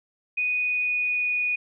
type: tone with pitch glide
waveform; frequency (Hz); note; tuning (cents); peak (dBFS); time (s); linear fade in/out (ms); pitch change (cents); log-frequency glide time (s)
sine; 2483 to 2467; D#7 to D#7; -4 to -15; -22; 0.37-1.56; 10; -11; 0.54-1.36
effects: none